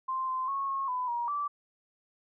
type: tone with pitch steps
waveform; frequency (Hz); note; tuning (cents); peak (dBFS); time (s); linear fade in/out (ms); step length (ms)
sine; 1046 / 1036 / 1098 / 1088 / 1002 / 950 / 1162; C6 / C6 / C#6 / C#6 / B5 / A#5 / D6; -1 / -17 / -17 / -33 / +25 / +33 / -19; -29; 0.08-1.48; 10; 200
effects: none